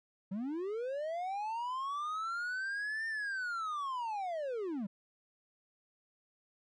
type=linear two-way sweep; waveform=triangle; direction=up then down; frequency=180.2 to 1813 to 182.5 Hz; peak=-33 dBFS; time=0.31-4.87 s; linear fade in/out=10 ms; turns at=3.07 s; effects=resampled to 22050 Hz